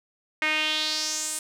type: tone with band-pass filter sweep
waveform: sawtooth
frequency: 309 Hz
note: D#4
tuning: 12 cents flat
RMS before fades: -27 dBFS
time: 0.42-1.39 s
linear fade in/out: 2 ms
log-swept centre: 2100 to 9100 Hz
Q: 3.4
effects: none